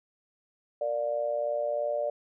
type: tone with amplitude modulation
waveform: sine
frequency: 587.3 Hz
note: D5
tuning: in tune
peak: -23 dBFS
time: 0.81-2.1 s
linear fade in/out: 5 ms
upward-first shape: sine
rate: 123 Hz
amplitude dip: 80%
effects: none